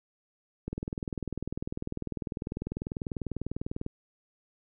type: click train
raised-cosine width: 3 ms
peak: -20 dBFS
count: 65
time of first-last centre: 0.68-3.864 s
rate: 20.1 Hz
effects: none